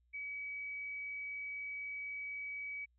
sine tone, 2276 Hz, C#7, 45 cents sharp, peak -40 dBFS, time 0.13-2.86 s, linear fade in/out 20 ms, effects added 60 Hz sine -70 dBFS peak until 2.98 s

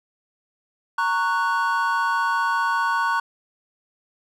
triangle chord, F# major, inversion first, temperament just, 925 / 1110 / 1480 Hz, A#5 / C#6 / F#6, -14 / +2 / 0 cents, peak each -22 dBFS, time 0.98-3.2 s, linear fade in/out 5 ms, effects none

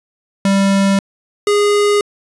square tone pair in turn, 196.3 / 411.6 Hz, G3 / G#4, +3 / -16 cents, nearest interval octave + minor second, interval 1281 cents, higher second, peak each -11 dBFS, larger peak neither, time 0.45-0.99 / 1.47-2.01 s, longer neither, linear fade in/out 2 ms, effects resampled to 24000 Hz

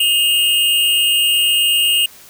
square tone with amplitude modulation, 2837 Hz, F7, 27 cents sharp, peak -10 dBFS, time 0-2.06 s, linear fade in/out 5 ms, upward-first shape sine, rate 272 Hz, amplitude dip 55%, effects white hiss -42 dBFS RMS until 2.29 s

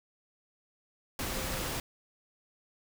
sine tone in noise, 523.3 Hz, C5, in tune, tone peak -43 dBFS, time 1.32-1.62 s, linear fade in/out 2 ms, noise pink, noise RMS -35 dBFS, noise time 1.19-1.8 s, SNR -11 dB, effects none

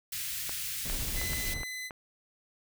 white band-stop noise, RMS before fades -36 dBFS, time 0.12-1.54 s, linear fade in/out 5 ms, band 150 to 1700 Hz, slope 24 dB/octave
clicks, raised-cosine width 0.5 ms, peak -24 dBFS, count 6, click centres 0.494 / 0.899 / 1.215 / 1.333 / 1.633 / 1.908 s
brown noise with tremolo, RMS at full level -35 dBFS, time 0.84-1.63 s, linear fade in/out 20 ms, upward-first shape triangle, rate 13 Hz, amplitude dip 40%
sawtooth tone, 2018 Hz, B6, 37 cents sharp, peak -33 dBFS, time 1.14-1.91 s, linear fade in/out 50 ms
effects none

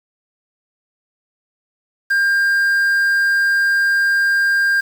triangle tone with quantisation, 1600 Hz, G6, 35 cents sharp, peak -11 dBFS, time 2.1-4.81 s, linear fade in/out 10 ms, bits 6, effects none

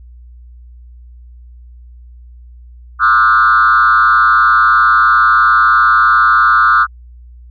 sine tone with frequency modulation, 1318.5 Hz, E6, in tune, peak -5 dBFS, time 2.99-6.87 s, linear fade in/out 50 ms, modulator 117 Hz, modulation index 1.4, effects tanh soft clip ceiling -2 dBFS + added 60 Hz sine -34 dBFS peak until 7.5 s

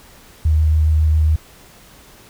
sine tone with vibrato, 77.78 Hz, D#2, in tune, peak -11 dBFS, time 0.45-1.36 s, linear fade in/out 5 ms, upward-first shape square, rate 7.3 Hz, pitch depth 10 cents each way, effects pink hiss -45 dBFS RMS until 2.29 s

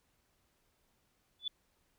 sine tone with exponential growth, 3471 Hz, A7, 24 cents flat, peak -30 dBFS, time 1.39-1.48 s, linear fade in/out 5 ms, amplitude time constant 18 ms, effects pink hiss -75 dBFS RMS until 1.98 s

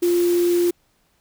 sine tone in noise, 349.2 Hz, F4, in tune, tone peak -15 dBFS, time 0.02-0.71 s, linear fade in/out 10 ms, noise white, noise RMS -33 dBFS, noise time 0.02-0.71 s, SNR +15 dB, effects pink hiss -64 dBFS RMS until 1.2 s

